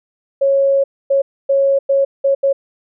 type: tone bursts at uneven times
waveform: sine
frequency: 550 Hz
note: C#5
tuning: 14 cents flat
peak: -10 dBFS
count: 6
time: 0.41-0.84 / 1.1-1.22 / 1.49-1.79 / 1.89-2.05 / 2.24-2.35 / 2.43-2.53 s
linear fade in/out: 10 ms
effects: none